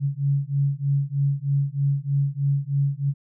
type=beating tone pair; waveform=sine; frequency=138.59 / 141.79 Hz; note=C#3 / C#3; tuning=0 / +40 cents; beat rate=3.2 Hz; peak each=-23 dBFS; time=0-3.14 s; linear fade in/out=50 ms; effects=none